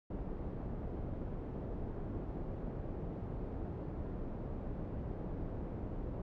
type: low-pass noise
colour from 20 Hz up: pink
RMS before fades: -41 dBFS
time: 0.1-6.22 s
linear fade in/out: 5 ms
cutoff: 500 Hz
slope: 12 dB/octave
effects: none